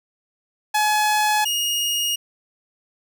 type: tone pair in turn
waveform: sawtooth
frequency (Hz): 848 / 2863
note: G#5 / F7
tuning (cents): +36 / +42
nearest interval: octave + major sixth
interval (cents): 2106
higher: second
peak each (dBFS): -13 / -17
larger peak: first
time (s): 0.74-1.45 / 1.45-2.16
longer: neither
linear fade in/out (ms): 10
effects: none